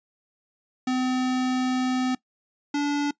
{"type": "tone pair in turn", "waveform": "square", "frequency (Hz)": [255.3, 289], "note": ["C4", "D4"], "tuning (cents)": [-42, -28], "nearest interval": "major second", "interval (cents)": 214, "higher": "second", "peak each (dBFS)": -23, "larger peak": "neither", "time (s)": [[0.87, 2.15], [2.74, 3.11]], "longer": "first", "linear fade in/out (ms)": 5, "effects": ["noise-tail reverb RT60 0.1 s tail -21 dB re dry", "resampled to 16000 Hz"]}